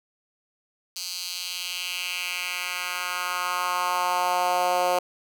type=tone with high-pass filter sweep; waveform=10% pulse; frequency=179.4 Hz; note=F3; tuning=47 cents sharp; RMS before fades=-27 dBFS; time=0.96-4.99 s; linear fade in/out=5 ms; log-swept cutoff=4700 to 570 Hz; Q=2.2; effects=none